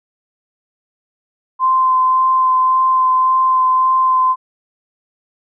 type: tone with vibrato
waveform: sine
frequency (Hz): 1036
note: C6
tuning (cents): -17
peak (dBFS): -10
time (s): 1.59-4.36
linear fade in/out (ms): 50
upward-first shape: sine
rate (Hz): 1.8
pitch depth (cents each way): 10
effects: none